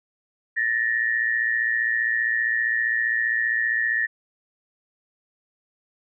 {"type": "tone pair together", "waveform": "sine", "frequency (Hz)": [1760, 1875.2], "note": ["A6", "A#6"], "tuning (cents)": [0, 10], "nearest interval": "minor second", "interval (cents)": 110, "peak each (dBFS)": -23, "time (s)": [0.56, 4.07], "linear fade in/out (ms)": 20, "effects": []}